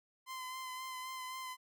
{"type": "tone with vibrato", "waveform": "sawtooth", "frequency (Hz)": 1030, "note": "C6", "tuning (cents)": -28, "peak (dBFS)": -38, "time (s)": [0.26, 1.57], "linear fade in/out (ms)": 50, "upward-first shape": "sine", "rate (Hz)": 3.8, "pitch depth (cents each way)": 22, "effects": []}